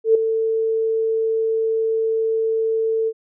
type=tone with ADSR envelope; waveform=sine; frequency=446.3 Hz; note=A4; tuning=25 cents sharp; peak=-8 dBFS; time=0.04-3.13 s; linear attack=110 ms; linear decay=4 ms; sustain=-9 dB; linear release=53 ms; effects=none